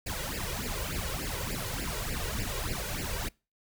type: noise with flanger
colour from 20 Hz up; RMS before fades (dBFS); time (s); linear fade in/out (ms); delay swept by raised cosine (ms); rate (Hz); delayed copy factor
pink; -34; 0.06-3.29; 10; 0.4 to 2.1; 3.4; +0.95
effects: noise-tail reverb RT60 0.3 s tail -25 dB re dry